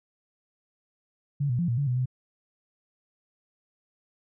sine tone with pitch steps, 142.4 / 122.4 / 173 / 118.6 / 142.1 / 124.4 / 127.4 Hz, C#3 / B2 / F3 / A#2 / C#3 / B2 / C3, +47 / -15 / -16 / +30 / +43 / +13 / -46 cents, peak -23 dBFS, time 1.4-2.058 s, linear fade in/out 10 ms, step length 94 ms, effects none

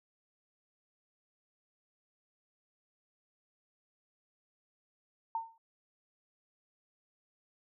sine tone with exponential decay, 907 Hz, A#5, 48 cents flat, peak -29 dBFS, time 5.35-5.58 s, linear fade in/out 2 ms, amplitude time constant 50 ms, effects none

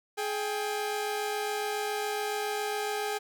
sawtooth tone pair together, 421.1 / 795 Hz, G#4 / G5, +24 / +24 cents, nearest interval major seventh, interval 1100 cents, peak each -28 / -30 dBFS, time 0.17-3.19 s, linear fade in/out 20 ms, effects none

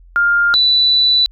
sine tone pair in turn, 1404 / 3971 Hz, F6 / B7, +9 / +9 cents, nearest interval octave + tritone, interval 1800 cents, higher second, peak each -10 / -9 dBFS, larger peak second, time 0.16-0.54 / 0.54-1.26 s, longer second, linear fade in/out 0 ms, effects added 43 Hz sine -40 dBFS peak until 1.31 s

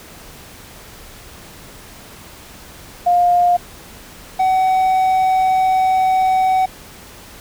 sine / triangle tone pair in turn, 707 / 752.7 Hz, F5 / F#5, +21 / +29 cents, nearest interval minor second, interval 108 cents, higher second, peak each -10 dBFS, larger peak neither, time 3.06-3.57 / 4.39-6.66 s, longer second, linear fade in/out 10 ms, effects pink hiss -39 dBFS RMS until 7.4 s

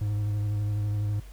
triangle tone with vibrato, 103.83 Hz, G#2, in tune, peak -23 dBFS, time 0.01-1.2 s, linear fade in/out 5 ms, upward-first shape triangle, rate 12 Hz, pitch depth 29 cents each way, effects added 48 Hz sine -41 dBFS peak until 1.32 s + pink hiss -55 dBFS RMS until 1.32 s

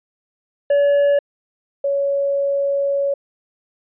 triangle / sine tone pair in turn, 570 / 559.6 Hz, C#5 / C#5, +48 / +16 cents, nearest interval unison, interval 32 cents, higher first, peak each -10 / -16 dBFS, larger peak first, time 0.7-1.19 / 1.84-3.14 s, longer second, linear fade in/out 5 ms, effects resampled to 8000 Hz

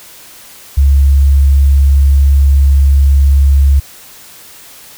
sine tone, 69.3 Hz, C#2, in tune, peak -4 dBFS, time 0.77-3.8 s, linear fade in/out 10 ms, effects white hiss -36 dBFS RMS until 4.97 s

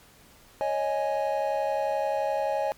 triangle chord, C# suspended second, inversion none, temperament equal with one note detuned, 554.4 / 625.9 / 830.6 Hz, C#5 / D#5 / G#5, 0 / +10 / 0 cents, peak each -27 dBFS, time 0.61-2.72 s, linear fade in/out 0 ms, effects pink hiss -55 dBFS RMS until 2.77 s + MP3 96 kbps

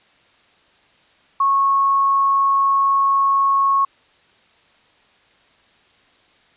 sine tone, 1099 Hz, C#6, 15 cents flat, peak -13 dBFS, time 1.4-3.85 s, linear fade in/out 5 ms, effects white hiss -55 dBFS RMS until 6.56 s + resampled to 8000 Hz

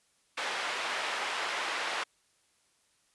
white band-pass noise, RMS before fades -34 dBFS, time 0.37-2.04 s, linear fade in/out 10 ms, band 570 to 2400 Hz, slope 12 dB/octave, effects white hiss -70 dBFS RMS until 3.14 s + resampled to 24000 Hz

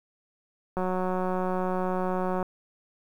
click train, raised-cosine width 1 ms, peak -16 dBFS, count 306, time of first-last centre 0.77-2.428 s, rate 184 Hz, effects 9-bit

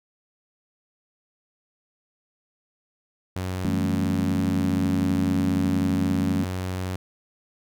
sawtooth tone, 92.5 Hz, F#2, in tune, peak -23 dBFS, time 3.36-6.96 s, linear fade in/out 0 ms
sine chord, A dominant seventh, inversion second, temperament equal, 164.81 / 196 / 220 / 277.2 Hz, E3 / G3 / A3 / C#4, 0 / 0 / 0 / 0 cents, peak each -29 / -29 / -27 / -25 dBFS, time 3.65-6.44 s, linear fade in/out 0 ms
effects none

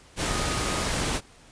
sine tone in noise, 1244.5 Hz, D#6, in tune, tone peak -35 dBFS, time 0.26-0.89 s, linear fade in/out 50 ms, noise pink, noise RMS -27 dBFS, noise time 0.16-1.21 s, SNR -11 dB, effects pink hiss -53 dBFS RMS until 1.51 s + resampled to 22050 Hz

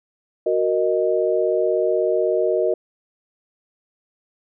sine chord, D# minor, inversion first, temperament equal, 370 / 466.2 / 622.3 Hz, F#4 / A#4 / D#5, 0 / 0 / 0 cents, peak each -21 dBFS, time 0.46-2.74 s, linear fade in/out 5 ms, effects none

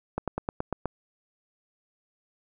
slowing click train, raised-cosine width 1 ms, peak -14 dBFS, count 7, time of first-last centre 0.18-0.857 s, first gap 97 ms, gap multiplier 1.06, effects none

